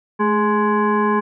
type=tone with frequency modulation; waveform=sine; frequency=415.3 Hz; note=G#4; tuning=in tune; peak=-14 dBFS; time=0.19-1.21 s; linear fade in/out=20 ms; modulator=629 Hz; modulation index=1.5; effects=none